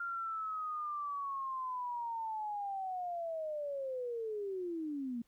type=linear sweep; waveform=sine; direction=down; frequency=1396.9 to 228.1 Hz; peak=-36 dBFS; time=0-5.22 s; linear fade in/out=5 ms; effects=pink hiss -75 dBFS RMS until 5.27 s